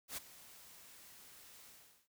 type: noise with ADSR envelope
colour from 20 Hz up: white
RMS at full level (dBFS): -41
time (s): 0.08-2.08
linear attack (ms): 91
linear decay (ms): 17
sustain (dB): -17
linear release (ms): 410
effects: noise-tail reverb RT60 0.1 s tail -20 dB re dry